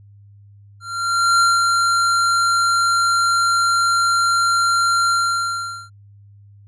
square tone with ADSR envelope, 1379 Hz, F6, 22 cents flat, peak -12 dBFS, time 0.8-5.9 s, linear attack 600 ms, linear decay 200 ms, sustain -3 dB, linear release 800 ms, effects added 101 Hz sine -43 dBFS peak until 6.67 s + resampled to 22050 Hz

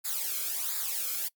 blue noise with flanger, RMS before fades -32 dBFS, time 0.04-1.29 s, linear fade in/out 20 ms, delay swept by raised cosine 0.33 to 1.1 ms, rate 1.4 Hz, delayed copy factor -0.75, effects noise-tail reverb RT60 0.1 s tail -24 dB re dry + Opus 48 kbps

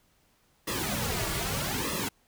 pink noise with flanger, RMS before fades -31 dBFS, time 0.67-2.09 s, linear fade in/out 10 ms, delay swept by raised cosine 1.3 to 3.9 ms, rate 0.8 Hz, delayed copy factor -1, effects pink hiss -67 dBFS RMS until 2.27 s

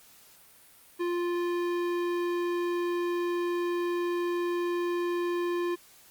sine tone with tanh clipping, 349.2 Hz, F4, in tune, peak -29 dBFS, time 0.99-5.76 s, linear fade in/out 20 ms, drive 17 dB, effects white hiss -56 dBFS RMS until 6.1 s + Opus 48 kbps

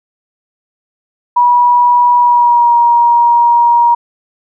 sine tone with pitch glide, 970 to 947.3 Hz, B5 to A#5, -31 to +28 cents, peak -5 dBFS, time 1.36-3.95 s, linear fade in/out 10 ms, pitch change -41 cents, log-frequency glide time 2.17-2.75 s, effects none

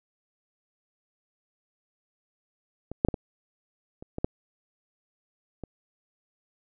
clicks, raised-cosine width 2 ms, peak -22 / -7 / -9 / -18 / -28 / -19 / -10 / -23 dBFS, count 8, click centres 2.916 / 3.049 / 3.086 / 3.142 / 4.025 / 4.184 / 4.245 / 5.637 s, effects none

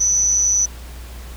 sine tone with amplitude modulation, 5990 Hz, F#8, 20 cents sharp, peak -10 dBFS, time 0-0.66 s, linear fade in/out 10 ms, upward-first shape sine, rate 207 Hz, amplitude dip 80%, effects added 60 Hz sine -32 dBFS peak until 1.36 s + pink hiss -41 dBFS RMS until 1.36 s

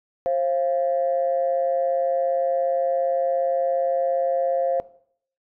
sine tone pair together, 532.7 / 690 Hz, C5 / F5, +31 / -21 cents, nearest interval major third, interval 448 cents, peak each -20 / -24 dBFS, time 0.26-4.8 s, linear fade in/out 0 ms, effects noise-tail reverb RT60 0.6 s tail -18 dB re dry + tanh soft clip ceiling -12 dBFS

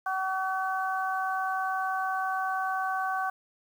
harmonic tone, 379.1 Hz, F#4, 42 cents sharp, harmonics 2 / 3 / 4, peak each -30 / -32 / -33 dBFS, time 0.06-3.3 s, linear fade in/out 5 ms, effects 9-bit

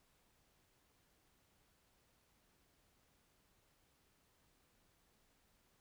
silence, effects pink hiss -75 dBFS RMS until 5.8 s

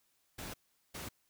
pink noise bursts at uneven times, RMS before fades -44 dBFS, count 2, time 0.38-0.54 / 0.94-1.09 s, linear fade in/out 10 ms, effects white hiss -75 dBFS RMS until 1.29 s

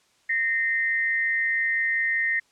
sine tone pair together, 1842.4 / 2068 Hz, A#6 / C7, -21 / -21 cents, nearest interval major second, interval 200 cents, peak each -23 / -26 dBFS, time 0.29-2.4 s, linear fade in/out 10 ms, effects white hiss -63 dBFS RMS until 2.51 s + low-pass 7000 Hz 12 dB/octave

